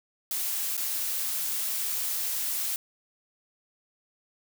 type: noise with dropouts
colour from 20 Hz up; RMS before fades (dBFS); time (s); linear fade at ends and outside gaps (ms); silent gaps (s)
blue; -30; 0.31-2.76; 1; 0.768-0.777
effects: none